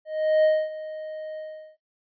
triangle tone with ADSR envelope, 622.3 Hz, D#5, in tune, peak -13 dBFS, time 0.05-1.77 s, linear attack 390 ms, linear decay 250 ms, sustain -17 dB, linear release 390 ms, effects noise-tail reverb RT60 0.2 s tail -21 dB re dry + resampled to 11025 Hz

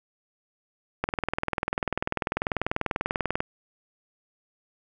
click train, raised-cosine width 0.5 ms, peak -10 dBFS, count 49, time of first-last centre 1.04-3.405 s, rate 20.3 Hz, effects none

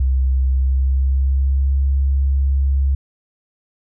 sine tone with pitch glide, 65.41 to 68.15 Hz, C2 to C#2, 0 to -29 cents, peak -13 dBFS, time 0-2.95 s, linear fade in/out 5 ms, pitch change +71 cents, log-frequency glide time 0.46-1.78 s, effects none

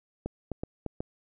clicks, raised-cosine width 2 ms, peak -19 dBFS, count 5, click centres 0.26 / 0.517 / 0.635 / 0.863 / 1.005 s, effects none

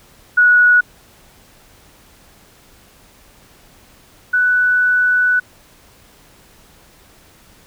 sine tone pair in turn, 1464 / 1486.2 Hz, F#6 / F#6, -19 / +7 cents, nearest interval unison, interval 26 cents, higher second, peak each -7 / -11 dBFS, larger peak first, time 0.37-0.81 / 4.33-5.4 s, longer second, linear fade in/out 10 ms, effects pink hiss -48 dBFS RMS until 7.66 s

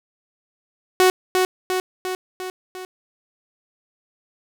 sawtooth tone with echo, 370 Hz, F#4, in tune, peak -8 dBFS, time 1-1.1 s, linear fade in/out 0 ms, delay 350 ms, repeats 5, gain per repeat -4 dB, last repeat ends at 2.85 s, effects none

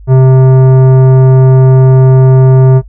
triangle tone with tanh clipping, 130.81 Hz, C3, in tune, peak -3 dBFS, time 0.07-2.82 s, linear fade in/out 50 ms, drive 18 dB, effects noise-tail reverb RT60 0.1 s tail -21 dB re dry + added 50 Hz sine -28 dBFS peak until 2.88 s

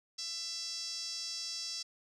5% pulse tone with band-pass filter, 668 Hz, E5, 23 cents sharp, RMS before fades -40 dBFS, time 0.18-1.83 s, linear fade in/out 10 ms, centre 5200 Hz, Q 4.4, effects none

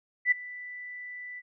sine tone with ADSR envelope, 1981 Hz, B6, 5 cents sharp, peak -17 dBFS, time 0.25-1.42 s, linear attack 64 ms, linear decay 12 ms, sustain -21 dB, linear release 39 ms, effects none

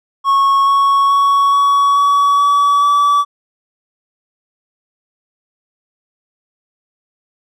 triangle tone with pitch steps, 1100 / 1108.3 / 1116.6 / 1125.1 / 1133.5 / 1142.1 / 1150.7 Hz, C#6 / C#6 / C#6 / C#6 / C#6 / D6 / D6, -14 / -1 / +12 / +25 / +38 / -49 / -36 cents, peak -7 dBFS, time 0.24-3.25 s, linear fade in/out 50 ms, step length 430 ms, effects none

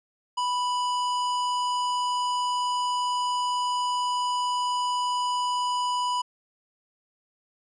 sine tone with hard clipping, 987.8 Hz, B5, in tune, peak -26 dBFS, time 0.37-6.22 s, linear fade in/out 10 ms, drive 16 dB, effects resampled to 22050 Hz

